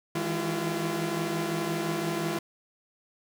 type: tone cluster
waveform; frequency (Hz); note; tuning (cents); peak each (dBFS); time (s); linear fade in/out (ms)
sawtooth; 159.5 / 165.2 / 205.4 / 341 / 373.1; D#3 / E3 / G#3 / F4 / F#4; +43 / +4 / -19 / -41 / +14; -30 / -35 / -32 / -27 / -35; 0.15-2.39; 5
effects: none